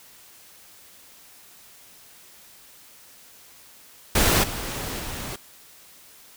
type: noise with level steps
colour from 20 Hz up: pink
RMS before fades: -19 / -31 / -33 dBFS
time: 4.15-5.36 s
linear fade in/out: 5 ms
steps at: 4.43 / 4.99 s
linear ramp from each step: 10 ms
effects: white hiss -50 dBFS RMS until 6.36 s